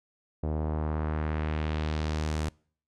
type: tone with low-pass filter sweep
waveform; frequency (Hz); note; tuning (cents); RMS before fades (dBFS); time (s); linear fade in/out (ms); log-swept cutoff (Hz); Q
sawtooth; 77.2; D#2; -13; -30; 0.43-2.49; 5; 600 to 8900; 1.2
effects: noise-tail reverb RT60 0.5 s tail -26 dB re dry